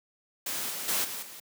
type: noise with level steps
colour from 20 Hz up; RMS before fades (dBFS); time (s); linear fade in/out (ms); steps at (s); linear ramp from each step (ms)
white; -33 / -36 / -28 / -37 / -45; 0.46-1.4; 5; 0.7 / 0.88 / 1.04 / 1.22; 10
effects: high-pass 150 Hz 12 dB/octave